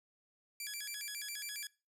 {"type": "tone with vibrato", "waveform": "10% pulse", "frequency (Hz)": 1985, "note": "B6", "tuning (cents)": 8, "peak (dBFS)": -32, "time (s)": [0.6, 1.67], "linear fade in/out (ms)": 2, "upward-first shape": "square", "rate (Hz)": 7.3, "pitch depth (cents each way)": 290, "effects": ["noise-tail reverb RT60 0.3 s tail -22 dB re dry"]}